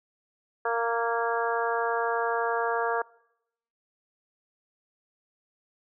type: harmonic tone with a mistuned harmonic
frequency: 231.7 Hz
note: A#3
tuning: 10 cents flat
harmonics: 2 / 3 / 4 / 5 / 6 / 7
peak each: -29 / -31 / -32 / -33 / -34 / -34 dBFS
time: 0.65-3.02 s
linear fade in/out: 5 ms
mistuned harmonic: 7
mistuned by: +21 cents
effects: noise-tail reverb RT60 0.8 s tail -23 dB re dry